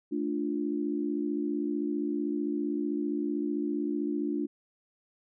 sine chord, D minor, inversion second, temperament equal, 220 / 293.7 / 349.2 Hz, A3 / D4 / F4, 0 / 0 / 0 cents, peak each -35 / -30 / -34 dBFS, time 0.11-4.47 s, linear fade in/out 20 ms, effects none

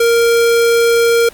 square tone, 466.2 Hz, A#4, in tune, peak -9 dBFS, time 0-1.29 s, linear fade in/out 5 ms, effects pink hiss -40 dBFS RMS until 1.33 s + MP3 96 kbps

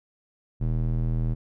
square tone with band-pass filter, 40.23 Hz, E1, 41 cents flat, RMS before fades -25 dBFS, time 0.6-1.35 s, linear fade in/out 20 ms, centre 110 Hz, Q 1.2, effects none

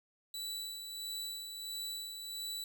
sawtooth tone with tremolo, 3951 Hz, B7, in tune, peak -35 dBFS, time 0.34-2.64 s, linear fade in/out 2 ms, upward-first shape sine, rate 1.5 Hz, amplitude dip 45%, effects none

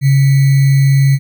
sine tone with sample-and-hold, 137.2 Hz, C#3, 17 cents flat, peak -6 dBFS, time 0.01-1.19 s, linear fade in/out 50 ms, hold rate 2100 Hz, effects none

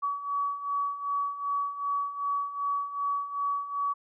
sine beating tone pair, 1134 / 1136.6 Hz, C#6 / C#6, +39 / +43 cents, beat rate 2.6 Hz, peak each -34 / -29 dBFS, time 0.02-3.94 s, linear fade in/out 20 ms, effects none

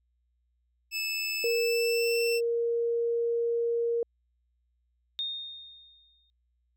25% pulse tone with pitch glide, 2618 to 2682 Hz, E7 to E7, -13 to +29 cents, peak -26 dBFS, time 0.91-2.41 s, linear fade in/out 50 ms, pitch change +42 cents, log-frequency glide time 1.42-2.19 s
sine tone, 467.9 Hz, A#4, 6 cents sharp, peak -25 dBFS, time 1.44-4.03 s, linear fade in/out 2 ms
sine tone with exponential decay, 3679 Hz, A#7, 24 cents flat, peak -28 dBFS, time 5.19-6.3 s, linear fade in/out 0 ms, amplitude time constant 240 ms
effects added 60 Hz sine -70 dBFS peak until 6.76 s

